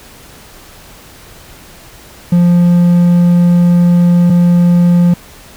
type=tone pair in turn; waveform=triangle; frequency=174.61 / 174.61 Hz; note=F3 / F3; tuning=0 / 0 cents; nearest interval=unison; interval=0 cents; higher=neither; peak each=-3 dBFS; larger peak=neither; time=2.32-4.3 / 4.3-5.14 s; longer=first; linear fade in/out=5 ms; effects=pink hiss -37 dBFS RMS until 5.56 s